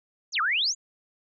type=exponential two-way sweep; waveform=sine; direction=down then up; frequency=7190 to 1174.7 to 7190 Hz; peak=-22 dBFS; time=0.32-0.75 s; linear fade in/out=50 ms; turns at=0.41 s; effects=none